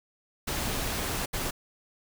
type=noise bursts at uneven times; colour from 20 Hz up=pink; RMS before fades=-31 dBFS; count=2; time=0.47-1.26 / 1.33-1.51 s; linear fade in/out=10 ms; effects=none